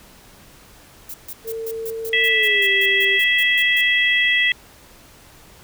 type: noise bursts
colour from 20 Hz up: violet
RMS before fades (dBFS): -32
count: 15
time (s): 1.09-3.815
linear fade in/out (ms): 5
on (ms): 51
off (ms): 140
type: tone with pitch glide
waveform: sine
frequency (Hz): 451.1 to 392.7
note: A4 to G4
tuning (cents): +43 to +3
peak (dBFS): -25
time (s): 1.44-3.2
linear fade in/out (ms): 50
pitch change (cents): -240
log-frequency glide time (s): 2.29-2.68
type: harmonic tone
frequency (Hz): 657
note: E5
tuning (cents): -6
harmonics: 3 / 4 / 5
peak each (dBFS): -16 / -22 / -21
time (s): 2.13-4.52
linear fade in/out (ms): 2
effects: pink hiss -47 dBFS RMS until 5.63 s